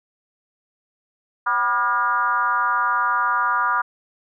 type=tone with frequency modulation; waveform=sine; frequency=1200 Hz; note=D6; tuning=37 cents sharp; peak=-17 dBFS; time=1.46-3.82 s; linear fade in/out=10 ms; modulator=222 Hz; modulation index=1.3; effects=none